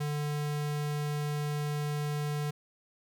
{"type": "tone", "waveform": "square", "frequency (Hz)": 147.8, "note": "D3", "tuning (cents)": 11, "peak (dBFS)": -31, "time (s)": [0, 2.51], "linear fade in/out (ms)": 10, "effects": []}